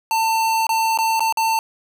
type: tone with dropouts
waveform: square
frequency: 896 Hz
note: A5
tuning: 31 cents sharp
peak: -17 dBFS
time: 0.11-1.59 s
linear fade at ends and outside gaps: 1 ms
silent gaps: 0.668-0.692 / 0.975-0.987 / 1.195-1.205 / 1.325-1.372 s
effects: 9-bit